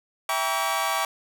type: chord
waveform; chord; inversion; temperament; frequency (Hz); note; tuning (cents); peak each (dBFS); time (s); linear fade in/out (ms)
sawtooth; E diminished seventh; none; just; 659.3 / 791.1 / 949.3 / 1139.2; E5 / G5 / Bb5 / Db6; 0 / +16 / +31 / +47; -27 / -25 / -27 / -23; 0.29-1.05; 2
effects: none